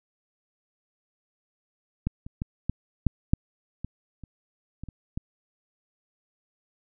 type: clicks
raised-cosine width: 5 ms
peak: -13 / -26 / -17 / -13 / -8 / -6 / -20 / -29 / -24 / -27 / -18 dBFS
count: 11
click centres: 2.07 / 2.265 / 2.419 / 2.696 / 3.067 / 3.335 / 3.846 / 4.237 / 4.836 / 4.887 / 5.175 s
effects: none